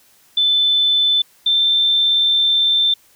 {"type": "tone pair in turn", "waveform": "sine", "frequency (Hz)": [3520, 3561], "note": ["A7", "A7"], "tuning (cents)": [0, 20], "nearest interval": "unison", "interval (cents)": 20, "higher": "second", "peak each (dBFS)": -12, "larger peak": "neither", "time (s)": [[0.37, 1.22], [1.46, 2.94]], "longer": "second", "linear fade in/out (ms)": 5, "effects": ["white hiss -53 dBFS RMS until 3.15 s"]}